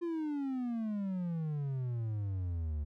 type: exponential sweep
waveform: triangle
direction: down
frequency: 349.2 to 72 Hz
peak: -31 dBFS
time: 0.01-2.85 s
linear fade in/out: 20 ms
effects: none